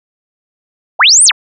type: linear two-way sweep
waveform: sine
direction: up then down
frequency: 523.3 to 9530 to 523.3 Hz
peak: -3 dBFS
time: 0.99-1.32 s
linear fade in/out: 20 ms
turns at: 1.24 s
effects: none